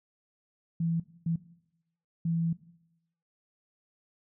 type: tone bursts at uneven times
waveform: sine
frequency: 166.2 Hz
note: E3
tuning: 15 cents sharp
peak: -26 dBFS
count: 3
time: 0.8-1 / 1.26-1.36 / 2.25-2.53 s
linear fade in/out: 5 ms
effects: noise-tail reverb RT60 0.8 s tail -17 dB re dry